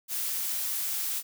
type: noise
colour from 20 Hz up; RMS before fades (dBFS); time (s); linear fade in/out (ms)
blue; -31; 0.08-1.23; 50
effects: none